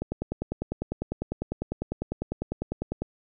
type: click train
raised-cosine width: 2 ms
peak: -15 dBFS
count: 31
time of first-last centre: 0.02-3.02 s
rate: 10 Hz
effects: none